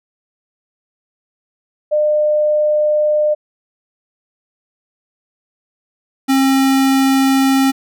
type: tone pair in turn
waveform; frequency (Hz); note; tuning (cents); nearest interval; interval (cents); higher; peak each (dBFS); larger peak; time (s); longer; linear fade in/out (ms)
sine / square; 603 / 268.6; D5 / C4; +46 / +46; octave + major second; 1400; first; -11; neither; 1.91-3.35 / 6.28-7.72; neither; 20
effects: none